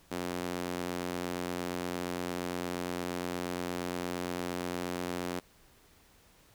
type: tone with high-pass filter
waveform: sawtooth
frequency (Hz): 88.6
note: F2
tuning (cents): +25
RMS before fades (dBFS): -36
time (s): 0.11-5.4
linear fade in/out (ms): 10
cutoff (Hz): 270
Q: 1.1
effects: pink hiss -62 dBFS RMS until 6.54 s